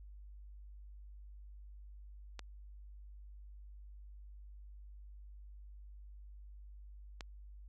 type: clicks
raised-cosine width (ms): 0.2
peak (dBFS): -27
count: 2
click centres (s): 2.393 / 7.208
effects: added 50 Hz sine -50 dBFS peak until 7.68 s